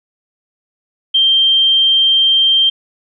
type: tone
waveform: sine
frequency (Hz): 3160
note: G7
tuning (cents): +13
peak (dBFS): -8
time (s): 1.14-2.7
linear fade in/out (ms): 10
effects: none